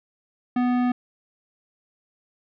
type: tone with tanh clipping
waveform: sine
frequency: 247.3 Hz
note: B3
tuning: 3 cents sharp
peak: -21 dBFS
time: 0.56-0.92 s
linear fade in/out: 5 ms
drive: 16 dB
effects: none